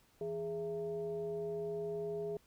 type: tone with frequency modulation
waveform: sine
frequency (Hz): 415.3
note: G#4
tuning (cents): 0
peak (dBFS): -36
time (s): 0.21-2.37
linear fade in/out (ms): 2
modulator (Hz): 250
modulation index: 0.61
effects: pink hiss -69 dBFS RMS until 2.46 s